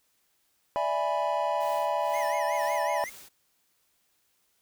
triangle chord, E dominant seventh, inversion third, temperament equal, 587.3 / 659.3 / 830.6 / 987.8 Hz, D5 / E5 / G#5 / B5, 0 / 0 / 0 / 0 cents, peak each -29 dBFS, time 0.76-3.04 s, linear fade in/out 0 ms
white noise with tremolo, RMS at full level -47 dBFS, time 1.6-3.29 s, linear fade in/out 10 ms, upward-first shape sine, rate 2.1 Hz, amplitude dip 85%
square tone with vibrato, 1944 Hz, B6, 28 cents flat, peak -37 dBFS, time 2.13-3.1 s, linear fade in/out 10 ms, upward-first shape sine, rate 5.4 Hz, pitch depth 180 cents each way
effects white hiss -71 dBFS RMS until 4.61 s

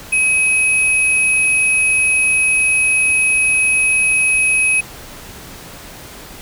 sine tone pair together, 2543 / 10185 Hz, D#7 / D#9, +37 / +39 cents, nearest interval 2 octaves, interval 2402 cents, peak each -12 / -19 dBFS, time 0.12-4.81 s, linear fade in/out 10 ms, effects pink hiss -35 dBFS RMS until 6.41 s

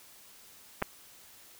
clicks, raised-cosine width 0.5 ms, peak -21 / -13 dBFS, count 2, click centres 0.819 / 0.824 s, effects white hiss -55 dBFS RMS until 1.59 s

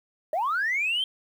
sine linear sweep, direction up, 587.3 to 3188 Hz, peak -22 dBFS, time 0.33-1.04 s, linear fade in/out 2 ms, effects tanh soft clip ceiling -20 dBFS + 9-bit

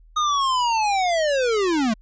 square linear sweep, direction down, 1246 to 207.7 Hz, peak -19 dBFS, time 0.16-1.94 s, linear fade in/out 10 ms, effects added 40 Hz sine -47 dBFS peak until 2.01 s + resampled to 16000 Hz

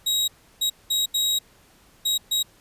sawtooth tone bursts at uneven times, 3813 Hz, A#7, 38 cents sharp, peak -17 dBFS, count 6, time 0.06-0.28 / 0.61-0.7 / 0.9-1.06 / 1.14-1.39 / 2.05-2.18 / 2.31-2.43 s, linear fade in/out 10 ms, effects pink hiss -56 dBFS RMS until 2.6 s + resampled to 32000 Hz

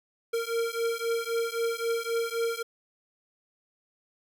square beating tone pair, 460 / 463.8 Hz, A#4 / A#4, -23 / -9 cents, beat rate 3.8 Hz, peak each -31 dBFS, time 0.33-2.63 s, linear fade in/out 10 ms, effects none

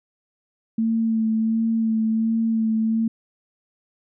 sine tone with vibrato, 223.6 Hz, A3, 28 cents sharp, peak -18 dBFS, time 0.78-3.08 s, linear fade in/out 5 ms, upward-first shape sine, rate 1.4 Hz, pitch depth 21 cents each way, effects none

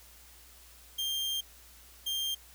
40% pulse tone bursts at uneven times, 3186 Hz, G7, 27 cents sharp, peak -30 dBFS, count 2, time 0.98-1.41 / 2.06-2.35 s, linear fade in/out 10 ms, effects added 60 Hz sine -58 dBFS peak until 2.54 s + white hiss -56 dBFS RMS until 2.54 s

